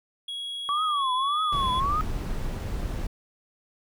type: tone with pitch glide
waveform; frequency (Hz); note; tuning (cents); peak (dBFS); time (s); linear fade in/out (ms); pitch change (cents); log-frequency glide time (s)
triangle; 3322 to 3394; G#7 to G#7; 0 to +37; -30; 0.28-1.8; 5; +37; 0.96-1.05
type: tone with vibrato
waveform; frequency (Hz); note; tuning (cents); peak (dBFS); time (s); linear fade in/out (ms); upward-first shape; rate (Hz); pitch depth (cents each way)
sine; 1129; C#6; +31; -23; 0.69-2.01; 0; triangle; 1.7; 220
type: noise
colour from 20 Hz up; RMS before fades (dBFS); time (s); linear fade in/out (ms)
brown; -30; 1.52-3.07; 5
effects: none